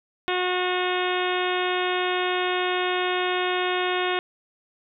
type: harmonic tone with a mistuned harmonic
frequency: 363.3 Hz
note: F#4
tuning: 32 cents flat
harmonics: 1 / 2 / 3 / 4 / 5 / 6 / 7 / 8 / 9 / 10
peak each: -26 / -29 / -31 / -32 / -33 / -34 / -34 / -35 / -36 / -36 dBFS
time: 0.28-4.19 s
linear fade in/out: 0 ms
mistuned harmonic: 8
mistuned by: -15 cents
effects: none